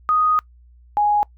sine tone pair in turn, 1244.5 / 830.6 Hz, D#6 / G#5, 0 / 0 cents, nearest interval perfect fifth, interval 700 cents, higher first, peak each -14 dBFS, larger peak neither, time 0.09-0.39 / 0.97-1.23 s, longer first, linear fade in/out 0 ms, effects noise-tail reverb RT60 0.1 s tail -24 dB re dry + added 60 Hz sine -46 dBFS peak until 1.37 s

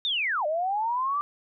sine linear two-way sweep, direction down then up, 3729 to 587.3 to 1189 Hz, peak -24 dBFS, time 0.05-1.21 s, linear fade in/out 0 ms, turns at 0.46 s, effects none

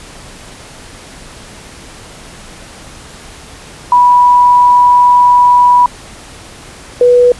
sine tone pair in turn, 980 / 490 Hz, B5 / B4, -14 / -14 cents, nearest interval octave, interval 1200 cents, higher first, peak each -3 dBFS, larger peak neither, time 3.92-5.86 / 7.01-7.32 s, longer first, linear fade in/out 2 ms, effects pink hiss -33 dBFS RMS until 7.39 s + resampled to 24000 Hz

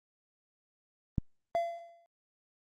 click, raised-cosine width 5 ms, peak -16 dBFS, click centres 1.182 s
triangle tone with exponential decay, 681 Hz, F5, 44 cents flat, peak -23 dBFS, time 1.55-2.06 s, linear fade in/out 0 ms, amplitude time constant 110 ms
effects Opus 32 kbps

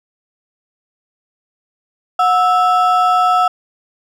triangle ring-modulated tone, 1020 Hz, C6, 44 cents flat, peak -5 dBFS, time 2.19-3.48 s, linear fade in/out 5 ms, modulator 292 Hz, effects none

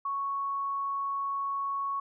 sine tone, 1108.7 Hz, C#6, in tune, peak -29 dBFS, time 0.05-2 s, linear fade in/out 5 ms, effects none

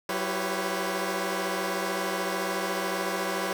15% pulse tone cluster, 188.7 / 335.3 / 391.1 / 495.9 / 550 Hz, F#3 / E4 / G4 / B4 / C#5, +34 / +30 / -4 / +7 / -14 cents, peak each -28 dBFS, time 0.09-3.53 s, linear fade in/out 2 ms, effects none

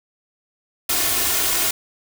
white noise with comb filter, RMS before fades -20 dBFS, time 0.89-1.71 s, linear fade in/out 5 ms, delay 2.8 ms, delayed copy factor +0.55, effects none

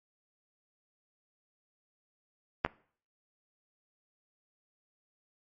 clicks, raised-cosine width 0.5 ms, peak -8 / -20 dBFS, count 2, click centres 2.649 / 2.662 s, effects noise-tail reverb RT60 0.5 s tail -24 dB re dry + MP3 32 kbps

